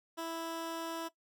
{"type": "tone", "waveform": "15% pulse", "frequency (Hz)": 329.6, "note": "E4", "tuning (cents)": 0, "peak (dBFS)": -31, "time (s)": [0.17, 1.09], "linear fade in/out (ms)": 20, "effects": ["noise-tail reverb RT60 0.1 s tail -17 dB re dry"]}